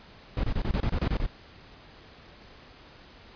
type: noise bursts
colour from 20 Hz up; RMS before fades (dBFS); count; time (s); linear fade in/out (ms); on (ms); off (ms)
brown; -26; 10; 0.37-1.263; 2; 65; 27
effects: pink hiss -51 dBFS RMS until 3.35 s + resampled to 11025 Hz